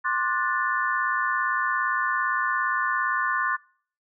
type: chord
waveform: sine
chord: D dominant seventh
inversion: third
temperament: just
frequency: 1057.2 / 1174.7 / 1468.3 / 1762 Hz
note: C6 / D6 / F#6 / A6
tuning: +18 / 0 / -14 / +2 cents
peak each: -27 / -30 / -28 / -27 dBFS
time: 0.04-3.57 s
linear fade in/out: 20 ms
effects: noise-tail reverb RT60 0.5 s tail -23 dB re dry